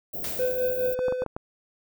white band-stop noise, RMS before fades -33 dBFS, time 0.13-0.95 s, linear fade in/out 10 ms, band 720 to 16000 Hz, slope 96 dB/octave
white noise with exponential decay, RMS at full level -33 dBFS, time 0.24-0.89 s, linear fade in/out 1 ms, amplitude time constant 140 ms
triangle tone with tremolo, 506 Hz, B4, 42 cents sharp, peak -19 dBFS, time 0.39-1.24 s, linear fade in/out 5 ms, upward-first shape triangle, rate 4.8 Hz, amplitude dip 60%
clicks, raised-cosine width 1 ms, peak -18 dBFS, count 6, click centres 0.991 / 1.083 / 1.124 / 1.221 / 1.263 / 1.365 s
effects none

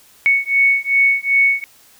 sine beating tone pair, 2217 / 2219.6 Hz, C#7 / C#7, 0 / +2 cents, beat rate 2.6 Hz, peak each -15 dBFS, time 0.26-1.64 s, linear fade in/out 0 ms, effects white hiss -49 dBFS RMS until 1.99 s

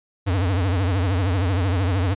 square tone with vibrato, 92.7 Hz, F#2, 4 cents sharp, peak -19 dBFS, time 0.26-2.15 s, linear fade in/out 20 ms, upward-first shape triangle, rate 13 Hz, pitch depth 180 cents each way, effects resampled to 8000 Hz

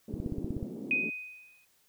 white band-pass noise, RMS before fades -40 dBFS, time 0.08-1.1 s, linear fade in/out 5 ms, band 190 to 340 Hz, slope 24 dB/octave
click train, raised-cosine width 5 ms, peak -22 dBFS, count 9, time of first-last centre 0.14-0.628 s, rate 16.4 Hz
sine tone with exponential decay, 2500 Hz, D#7, 8 cents sharp, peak -23 dBFS, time 0.91-1.65 s, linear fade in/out 1 ms, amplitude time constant 160 ms
effects white hiss -68 dBFS RMS until 1.88 s

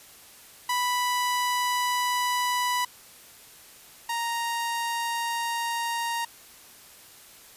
sawtooth tone pair in turn, 987.8 / 932.4 Hz, B5 / A#5, 0 / 0 cents, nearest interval minor second, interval 100 cents, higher first, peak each -20 / -23 dBFS, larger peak first, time 0.69-2.85 / 4.09-6.25 s, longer neither, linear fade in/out 5 ms, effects white hiss -50 dBFS RMS until 7.56 s + resampled to 32000 Hz

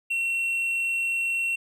triangle tone, 2722 Hz, F7, 45 cents flat, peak -22 dBFS, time 0.1-1.56 s, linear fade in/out 10 ms, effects none

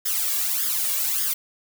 blue noise with flanger, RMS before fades -24 dBFS, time 0.05-1.34 s, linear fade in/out 10 ms, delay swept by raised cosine 0.59 to 1.79 ms, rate 1.7 Hz, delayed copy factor +0.9, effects none

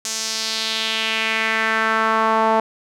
sawtooth tone with band-pass filter sweep, 221.7 Hz, A3, 13 cents sharp, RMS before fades -20 dBFS, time 0.05-2.6 s, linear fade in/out 2 ms, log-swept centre 6600 to 830 Hz, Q 2.4, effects none

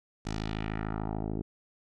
10% pulse tone with low-pass filter sweep, 53.5 Hz, A1, 48 cents flat, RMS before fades -34 dBFS, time 0.25-1.42 s, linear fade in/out 10 ms, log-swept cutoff 6900 to 400 Hz, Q 1.7, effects none

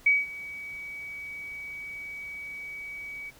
sine tone with ADSR envelope, 2270 Hz, C#7, 41 cents sharp, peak -16 dBFS, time 0.06-3.31 s, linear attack 7 ms, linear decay 190 ms, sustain -20 dB, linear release 25 ms, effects pink hiss -55 dBFS RMS until 3.39 s

